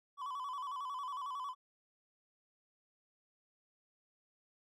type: tone with vibrato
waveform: triangle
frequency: 1072 Hz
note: C6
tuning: 42 cents sharp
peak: -37 dBFS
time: 0.17-1.55 s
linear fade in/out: 50 ms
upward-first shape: square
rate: 11 Hz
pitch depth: 95 cents each way
effects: none